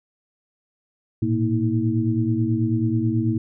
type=tone cluster; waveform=sine; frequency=110.2 / 119.4 / 232 / 321.5 Hz; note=A2 / A#2 / A#3 / E4; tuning=+3 / +42 / -8 / -43 cents; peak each=-24 dBFS; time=1.22-3.38 s; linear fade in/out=5 ms; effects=none